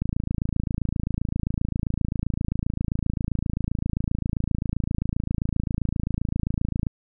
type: click train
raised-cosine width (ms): 5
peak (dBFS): -12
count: 190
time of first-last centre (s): 0.02-6.868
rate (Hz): 27.6
effects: none